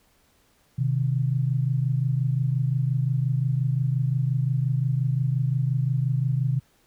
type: tone pair together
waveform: sine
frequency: 127.5 / 153.21 Hz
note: C3 / D#3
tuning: -44 / -26 cents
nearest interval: minor third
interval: 318 cents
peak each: -22 / -26 dBFS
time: 0.78-6.6 s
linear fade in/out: 10 ms
effects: pink hiss -63 dBFS RMS until 6.86 s